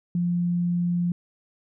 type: tone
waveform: sine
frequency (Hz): 174.61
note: F3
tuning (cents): 0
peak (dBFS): -21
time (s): 0.15-1.12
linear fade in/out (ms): 2
effects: none